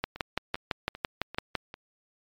two click trains, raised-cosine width 0.3 ms, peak -24 / -11 dBFS, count 5 / 10, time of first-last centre 0.16-1.741 / 0.04-1.553 s, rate 2.53 / 5.95 Hz, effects MP3 96 kbps

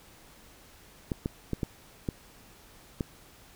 clicks, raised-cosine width 3 ms, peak -16 dBFS, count 6, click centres 1.118 / 1.259 / 1.533 / 1.632 / 2.088 / 3.008 s, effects pink hiss -55 dBFS RMS until 3.55 s

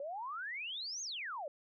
sine exponential two-way sweep, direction up then down, 540 to 6645 to 540 Hz, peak -39 dBFS, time 0-1.48 s, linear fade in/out 2 ms, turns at 1.02 s, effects none

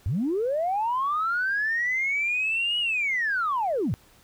sine linear two-way sweep, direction up then down, 77 to 2928 to 77 Hz, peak -22 dBFS, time 0.06-3.94 s, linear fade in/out 0 ms, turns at 2.79 s, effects tanh soft clip ceiling -18 dBFS + pink hiss -57 dBFS RMS until 4.23 s

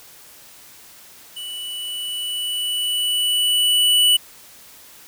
square tone with level ramp, 2960 Hz, F#7, in tune, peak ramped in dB -30 to -12 dBFS, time 1.36-4.17 s, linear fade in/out 10 ms, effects white hiss -45 dBFS RMS until 5.07 s

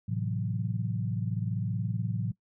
sine chord, F# half-diminished seventh, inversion first, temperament equal with one note detuned, 110 / 130.81 / 165.77 / 185 Hz, A2 / C3 / E3 / F#3, 0 / 0 / +10 / 0 cents, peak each -31 / -35 / -36 / -36 dBFS, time 0.08-2.32 s, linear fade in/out 10 ms, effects noise-tail reverb RT60 0.1 s tail -21 dB re dry

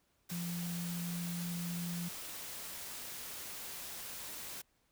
sine tone in noise, 173 Hz, F3, 16 cents flat, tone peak -37 dBFS, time 0.31-2.09 s, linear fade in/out 10 ms, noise white, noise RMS -45 dBFS, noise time 0.29-4.62 s, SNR +5 dB, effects pink hiss -75 dBFS RMS until 4.91 s

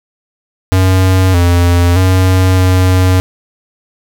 square tone with pitch steps, 93.6 / 87.2 / 93.1 / 92.4 Hz, F#2 / F2 / F#2 / F#2, +20 / -2 / +11 / -2 cents, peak -7 dBFS, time 0.72-3.2 s, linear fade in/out 0 ms, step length 620 ms, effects none

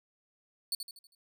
sawtooth tone with echo, 4456 Hz, C#8, 8 cents sharp, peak -27 dBFS, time 0.72-0.75 s, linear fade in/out 2 ms, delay 80 ms, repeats 5, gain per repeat -7 dB, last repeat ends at 1.15 s, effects none

